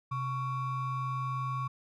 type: ring-modulated tone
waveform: triangle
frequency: 622.3 Hz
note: D#5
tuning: in tune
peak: -26 dBFS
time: 0.11-1.68 s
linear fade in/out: 10 ms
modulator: 492 Hz
effects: none